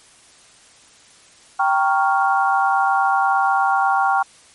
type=chord; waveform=sine; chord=G half-diminished seventh; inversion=none; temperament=equal; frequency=784 / 932.3 / 1108.7 / 1396.9 Hz; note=G5 / Bb5 / Db6 / F6; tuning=0 / 0 / 0 / 0 cents; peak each=-17 / -23 / -21 / -21 dBFS; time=1.59-4.23 s; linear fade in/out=10 ms; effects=white hiss -49 dBFS RMS until 4.54 s + MP3 48 kbps